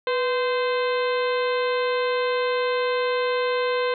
harmonic tone with a mistuned harmonic, 517 Hz, C5, 21 cents flat, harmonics 1 / 2 / 3 / 4 / 5 / 6 / 7 / 8, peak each -22 / -28 / -32 / -34 / -36 / -38 / -39 / -40 dBFS, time 0.07-3.94 s, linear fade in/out 2 ms, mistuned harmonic 1, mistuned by -80 cents, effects none

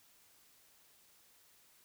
silence, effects white hiss -66 dBFS RMS until 1.84 s

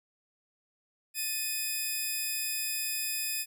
5% pulse tone pair together, 1768 / 2505 Hz, A6 / D#7, +8 / +11 cents, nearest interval tritone, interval 603 cents, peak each -30 / -22 dBFS, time 1.14-3.46 s, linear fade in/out 50 ms, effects none

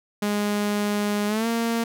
sawtooth tone with pitch glide, 206.7 to 230.7 Hz, G#3 to A#3, -8 to -18 cents, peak -18 dBFS, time 0.22-1.84 s, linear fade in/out 5 ms, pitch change +190 cents, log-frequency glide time 1.27-1.47 s, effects none

